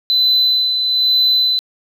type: tone with tremolo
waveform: sine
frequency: 4018 Hz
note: B7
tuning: 29 cents sharp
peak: -8 dBFS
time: 0.1-1.59 s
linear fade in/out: 0 ms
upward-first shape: sine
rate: 1.1 Hz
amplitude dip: 50%
effects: tanh soft clip ceiling -8 dBFS + 8-bit